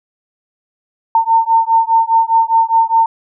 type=beating tone pair; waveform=sine; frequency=904 / 908.9 Hz; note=A5 / A#5; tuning=+47 / -44 cents; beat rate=4.9 Hz; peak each=-12 dBFS; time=1.15-3.06 s; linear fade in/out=2 ms; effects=none

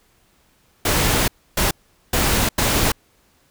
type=noise bursts at uneven times; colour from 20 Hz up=pink; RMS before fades=-18 dBFS; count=4; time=0.85-1.28 / 1.57-1.71 / 2.13-2.49 / 2.58-2.92 s; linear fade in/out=5 ms; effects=pink hiss -59 dBFS RMS until 3.5 s

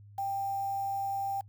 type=tone with quantisation; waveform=sine; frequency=789 Hz; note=G5; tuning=11 cents sharp; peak=-30 dBFS; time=0.18-1.41 s; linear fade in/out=5 ms; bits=8; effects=noise-tail reverb RT60 0.1 s tail -26 dB re dry + added 102 Hz sine -50 dBFS peak until 1.48 s

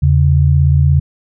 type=tone pair together; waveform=sine; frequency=82.4 / 139.3 Hz; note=E2 / C#3; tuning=0 / +9 cents; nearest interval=major sixth; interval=909 cents; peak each=-10 dBFS; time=0.02-1 s; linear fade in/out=10 ms; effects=none

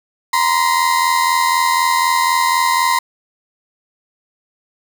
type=tone pair together; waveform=35% pulse; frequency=948 / 1032 Hz; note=A#5 / C6; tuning=+29 / -24 cents; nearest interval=minor second; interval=147 cents; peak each=-15 / -13 dBFS; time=0.33-2.99 s; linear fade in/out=5 ms; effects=none

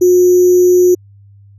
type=tone with sample-and-hold; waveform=sine; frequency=360.3 Hz; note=F#4; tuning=46 cents flat; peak=-5 dBFS; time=0.01-0.95 s; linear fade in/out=10 ms; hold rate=6300 Hz; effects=added 100 Hz sine -39 dBFS peak until 1.58 s + resampled to 32000 Hz

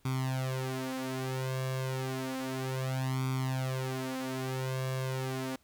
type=tone with flanger; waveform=sawtooth; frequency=130.81 Hz; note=C3; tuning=in tune; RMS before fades=-34 dBFS; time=0.05-5.56 s; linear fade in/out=5 ms; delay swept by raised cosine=0.86 to 5.86 ms; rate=0.31 Hz; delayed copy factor=+0.95; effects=pink hiss -68 dBFS RMS until 5.63 s

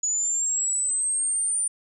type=linear sweep; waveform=sine; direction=up; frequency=6860 to 9210 Hz; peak=-22 dBFS; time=0.03-1.68 s; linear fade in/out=5 ms; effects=none

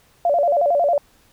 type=tone with vibrato; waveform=sine; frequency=631 Hz; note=D#5; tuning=24 cents sharp; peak=-14 dBFS; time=0.25-0.98 s; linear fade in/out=2 ms; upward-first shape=square; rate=11 Hz; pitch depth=160 cents each way; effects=pink hiss -56 dBFS RMS until 1.32 s

